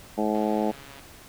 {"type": "harmonic tone", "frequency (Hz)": 107, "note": "A2", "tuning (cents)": -48, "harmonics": [2, 3, 4, 5, 6, 7, 8], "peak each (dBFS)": [-27, -29, -30, -31, -32, -32, -33], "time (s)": [0.17, 0.72], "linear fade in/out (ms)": 20}
{"type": "click train", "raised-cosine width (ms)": 0.3, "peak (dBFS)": -30, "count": 90, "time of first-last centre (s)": [0.35, 0.995], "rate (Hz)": 138}
{"effects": ["pink hiss -48 dBFS RMS until 1.28 s"]}